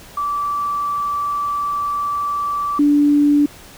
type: tone pair in turn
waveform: sine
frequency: 1160 / 291.1 Hz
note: D6 / D4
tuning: -22 / -15 cents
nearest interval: 2 octaves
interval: 2393 cents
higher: first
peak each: -18 / -10 dBFS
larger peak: second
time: 0.17-2.79 / 2.79-3.46 s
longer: first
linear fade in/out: 5 ms
effects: pink hiss -41 dBFS RMS until 3.77 s